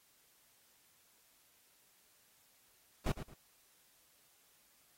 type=noise with echo; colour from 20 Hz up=brown; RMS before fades=-32 dBFS; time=3.06-3.12 s; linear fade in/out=5 ms; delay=110 ms; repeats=2; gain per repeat=-11 dB; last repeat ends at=3.34 s; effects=white hiss -69 dBFS RMS until 4.97 s + AAC 48 kbps